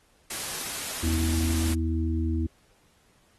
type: noise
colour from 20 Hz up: white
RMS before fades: -33 dBFS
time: 0.3-1.74 s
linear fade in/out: 5 ms
type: harmonic tone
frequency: 81.2 Hz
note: E2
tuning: 26 cents flat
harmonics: 1 / 3 / 4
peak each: -25 / -32 / -31 dBFS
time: 1.03-2.47 s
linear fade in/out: 10 ms
effects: pink hiss -64 dBFS RMS until 3.38 s + AAC 32 kbps